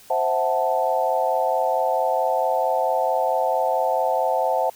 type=chord; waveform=sine; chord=F# half-diminished seventh; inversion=second; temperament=equal with one note detuned; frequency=523.3 / 655.5 / 740 / 880 Hz; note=C5 / E5 / F#5 / A5; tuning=0 / -10 / 0 / 0 cents; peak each=-24 dBFS; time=0.1-4.7 s; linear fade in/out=5 ms; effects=white hiss -49 dBFS RMS until 4.75 s